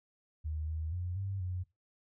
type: tone with pitch steps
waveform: sine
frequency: 77.5 / 79.2 / 89.1 / 97.5 / 90.8 Hz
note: D#2 / D#2 / F2 / G2 / F#2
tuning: -6 / +31 / +35 / -9 / -32 cents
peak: -34 dBFS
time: 0.44-1.64 s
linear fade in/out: 20 ms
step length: 240 ms
effects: noise-tail reverb RT60 0.2 s tail -18 dB re dry